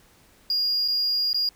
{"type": "tone with dropouts", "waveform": "triangle", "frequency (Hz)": 4843, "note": "D#8", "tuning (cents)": -48, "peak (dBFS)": -19, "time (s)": [0.5, 1.49], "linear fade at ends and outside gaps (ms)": 2, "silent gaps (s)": [[0.879, 0.883], [1.331, 1.344]], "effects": ["tanh soft clip ceiling -16 dBFS", "pink hiss -57 dBFS RMS until 1.55 s"]}